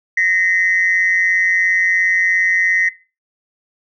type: tone pair together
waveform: sine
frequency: 1857.1 / 2040 Hz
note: A#6 / C7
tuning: -7 / -44 cents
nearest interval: major second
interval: 163 cents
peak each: -14 dBFS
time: 0.17-2.89 s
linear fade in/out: 5 ms
effects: noise-tail reverb RT60 0.3 s tail -17 dB re dry + tanh soft clip ceiling -6 dBFS